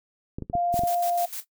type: clicks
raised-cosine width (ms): 3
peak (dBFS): -19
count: 7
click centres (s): 0.385 / 0.423 / 0.499 / 0.553 / 0.742 / 0.792 / 0.836
type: tone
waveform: sine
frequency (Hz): 698.5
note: F5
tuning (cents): 0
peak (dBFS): -22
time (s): 0.53-1.26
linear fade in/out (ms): 10
type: noise with tremolo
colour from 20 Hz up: blue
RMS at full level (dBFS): -34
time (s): 0.72-1.45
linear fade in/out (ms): 50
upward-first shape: square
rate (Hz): 6.6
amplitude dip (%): 70
effects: noise-tail reverb RT60 0.1 s tail -18 dB re dry